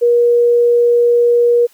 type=tone; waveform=sine; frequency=477.3 Hz; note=A#4; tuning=41 cents sharp; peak=-7 dBFS; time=0.01-1.67 s; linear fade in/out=20 ms; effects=white hiss -50 dBFS RMS until 1.73 s + high-pass 300 Hz 12 dB/octave